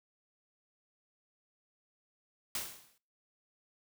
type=noise with exponential decay; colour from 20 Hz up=white; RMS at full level=-34 dBFS; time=2.55-2.98 s; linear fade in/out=2 ms; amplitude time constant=92 ms; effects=noise-tail reverb RT60 0.4 s tail -22 dB re dry